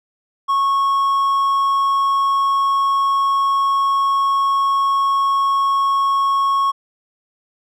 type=tone; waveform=triangle; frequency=1100 Hz; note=C#6; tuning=14 cents flat; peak=-12 dBFS; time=0.48-6.72 s; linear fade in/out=20 ms; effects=none